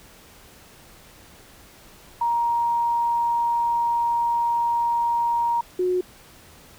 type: tone pair in turn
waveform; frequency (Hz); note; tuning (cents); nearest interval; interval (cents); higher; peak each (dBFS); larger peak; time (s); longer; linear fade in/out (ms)
sine; 940 / 363.9; A#5 / F#4; +14 / -29; octave + major third; 1643; first; -19; neither; 2.21-5.61 / 5.79-6.01; first; 5
effects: pink hiss -49 dBFS RMS until 6.78 s